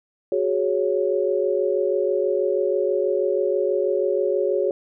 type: chord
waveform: sine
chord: F# suspended second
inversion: none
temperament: just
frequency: 370 / 416.2 / 555 Hz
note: F#4 / G#4 / C#5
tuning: 0 / +4 / +2 cents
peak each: -23 dBFS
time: 0.32-4.71 s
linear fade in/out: 2 ms
effects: none